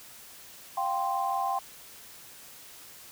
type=chord; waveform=sine; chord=F suspended second; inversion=none; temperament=equal; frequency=698.5 / 784 / 1046.5 Hz; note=F5 / G5 / C6; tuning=0 / 0 / 0 cents; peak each=-34 / -29 / -31 dBFS; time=0.77-1.59 s; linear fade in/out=5 ms; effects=white hiss -49 dBFS RMS until 3.11 s